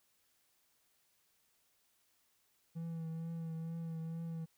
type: tone with vibrato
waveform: triangle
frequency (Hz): 164.1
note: E3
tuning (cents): -8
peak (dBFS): -37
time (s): 2.75-4.46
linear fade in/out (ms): 20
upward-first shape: triangle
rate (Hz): 2.2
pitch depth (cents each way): 30
effects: white hiss -75 dBFS RMS until 4.57 s